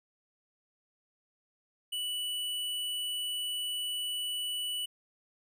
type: tone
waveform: square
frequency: 2960 Hz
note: F#7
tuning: in tune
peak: -33 dBFS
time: 1.92-4.86 s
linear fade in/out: 10 ms
effects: none